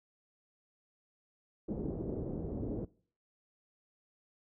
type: low-pass noise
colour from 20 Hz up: white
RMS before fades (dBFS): -38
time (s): 1.68-2.85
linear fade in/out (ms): 5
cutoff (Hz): 420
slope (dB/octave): 24
effects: noise-tail reverb RT60 0.5 s tail -23 dB re dry